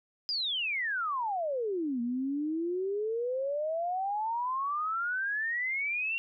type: exponential two-way sweep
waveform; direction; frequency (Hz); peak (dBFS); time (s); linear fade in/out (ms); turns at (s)
sine; down then up; 5040 to 233.1 to 2768; -29; 0.29-6.18; 0; 2.01
effects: none